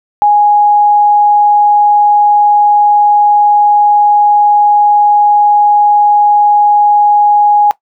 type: tone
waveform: sine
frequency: 829 Hz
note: G#5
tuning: 3 cents flat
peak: -4 dBFS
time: 0.22-7.71 s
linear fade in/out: 0 ms
effects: noise-tail reverb RT60 0.1 s tail -18 dB re dry